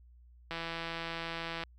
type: click train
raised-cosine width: 0.3 ms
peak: -22 dBFS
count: 188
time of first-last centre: 0.51-1.637 s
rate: 166 Hz
effects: added 60 Hz sine -55 dBFS peak until 1.78 s